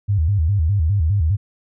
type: tone with vibrato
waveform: sine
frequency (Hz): 89.3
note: F2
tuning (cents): +39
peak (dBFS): -14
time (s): 0.08-1.37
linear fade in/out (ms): 20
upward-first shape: square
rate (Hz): 4.9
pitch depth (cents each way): 220
effects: none